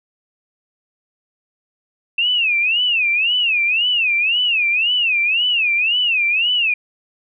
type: tone with vibrato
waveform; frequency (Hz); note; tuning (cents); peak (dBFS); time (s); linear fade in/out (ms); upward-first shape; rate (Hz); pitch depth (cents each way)
sine; 2650; E7; +9; -14; 2.18-6.74; 5; sine; 1.9; 210
effects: none